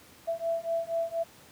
sine beating tone pair, 664 / 668.2 Hz, E5 / E5, +12 / +23 cents, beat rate 4.2 Hz, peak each -31 / -31 dBFS, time 0.27-1.24 s, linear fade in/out 20 ms, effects pink hiss -54 dBFS RMS until 1.51 s + high-pass 100 Hz 12 dB/octave

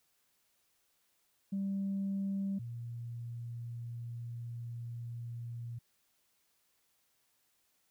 sine tone pair in turn, 196 / 118.07 Hz, G3 / A#2, 0 / +23 cents, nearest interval major sixth, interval 877 cents, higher first, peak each -31 / -39 dBFS, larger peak first, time 1.52-2.59 / 2.59-5.79 s, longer second, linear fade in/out 10 ms, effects tanh soft clip ceiling -29 dBFS + white hiss -75 dBFS RMS until 7.9 s

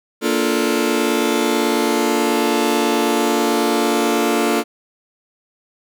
sawtooth chord, Bb major seventh, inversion none, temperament just, 233.1 / 291.4 / 349.6 / 437 Hz, Bb3 / D4 / F4 / A4, 0 / -13 / +2 / -12 cents, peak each -17 dBFS, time 0.21-4.64 s, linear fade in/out 50 ms, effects none

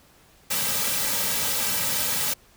white noise with comb filter, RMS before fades -25 dBFS, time 0.5-2.34 s, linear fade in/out 10 ms, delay 2.8 ms, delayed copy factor -0.9, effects pink hiss -56 dBFS RMS until 2.56 s

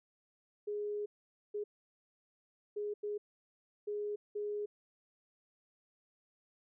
sine tone bursts at uneven times, 415.3 Hz, G#4, in tune, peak -35 dBFS, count 6, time 0.67-1.06 / 1.54-1.64 / 2.76-2.94 / 3.03-3.18 / 3.87-4.16 / 4.35-4.66 s, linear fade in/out 10 ms, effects none

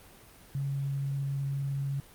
sine tone, 138.59 Hz, C#3, in tune, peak -29 dBFS, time 0.55-2 s, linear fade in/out 0 ms, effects pink hiss -54 dBFS RMS until 2.14 s + Opus 32 kbps

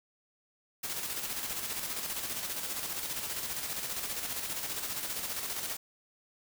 white noise with tremolo, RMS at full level -35 dBFS, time 0.83-5.77 s, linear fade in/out 10 ms, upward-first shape square, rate 15 Hz, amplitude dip 40%, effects none

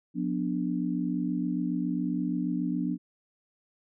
sine chord, B diminished, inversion second, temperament equal with one note detuned, 179.11 / 246.9 / 293.7 Hz, F3 / B3 / D4, +44 / 0 / 0 cents, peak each -31 dBFS, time 0.14-2.98 s, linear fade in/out 50 ms, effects none

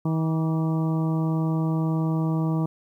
harmonic tone with a mistuned harmonic, 160.1 Hz, D#3, 50 cents sharp, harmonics 1 / 2 / 3 / 4 / 5 / 6 / 7, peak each -22 / -28 / -38 / -38 / -41 / -39 / -40 dBFS, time 0.05-2.66 s, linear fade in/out 5 ms, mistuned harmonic 7, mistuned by +53 cents, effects 10-bit

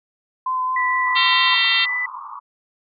sine tone with vibrato, 1025 Hz, C6, 36 cents flat, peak -19 dBFS, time 0.46-1.55 s, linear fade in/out 5 ms, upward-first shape sine, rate 4.4 Hz, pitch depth 11 cents each way
sine tone with pitch glide, 1966 to 1991.1 Hz, B6 to B6, -8 to +14 cents, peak -20 dBFS, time 0.76-2.06 s, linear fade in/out 5 ms, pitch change +22 cents, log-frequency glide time 1.49-1.89 s
white band-pass noise, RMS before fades -34 dBFS, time 1.05-2.4 s, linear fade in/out 20 ms, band 920 to 1200 Hz, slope 96 dB/octave
harmonic tone, 453.2 Hz, A#4, 49 cents flat, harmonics 3 / 4 / 5 / 6 / 7 / 8 / 9 / 10, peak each -29 / -33 / -31 / -21 / -22 / -21 / -27 / -31 dBFS, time 1.15-1.86 s, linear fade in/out 20 ms
effects none

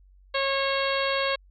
harmonic tone, 546 Hz, C#5, 26 cents flat, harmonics 1 / 2 / 3 / 4 / 5 / 6 / 7 / 8, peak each -27 / -30 / -32 / -33 / -34 / -35 / -35 / -36 dBFS, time 0.34-1.36 s, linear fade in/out 10 ms, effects added 47 Hz sine -52 dBFS peak until 1.5 s

